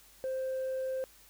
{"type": "tone with tanh clipping", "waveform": "triangle", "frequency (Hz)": 523.3, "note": "C5", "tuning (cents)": 0, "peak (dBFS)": -32, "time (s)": [0.24, 1.04], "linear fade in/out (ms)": 0, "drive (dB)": 6, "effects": ["added 50 Hz sine -66 dBFS peak until 1.29 s", "white hiss -59 dBFS RMS until 1.29 s"]}